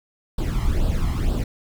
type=noise with flanger; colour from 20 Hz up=brown; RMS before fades=-21 dBFS; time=0.38-1.44 s; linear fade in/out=5 ms; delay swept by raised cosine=0.23 to 0.99 ms; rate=2.1 Hz; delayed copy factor=+0.75; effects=none